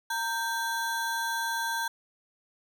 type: ring-modulated tone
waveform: square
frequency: 1244.5 Hz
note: D#6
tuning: in tune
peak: -26 dBFS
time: 0.1-1.88 s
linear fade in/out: 5 ms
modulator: 325 Hz
effects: none